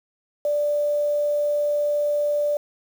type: tone with quantisation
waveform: sine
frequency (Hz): 587.3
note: D5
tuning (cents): 0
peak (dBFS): -19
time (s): 0.45-2.57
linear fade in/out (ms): 2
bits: 7
effects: none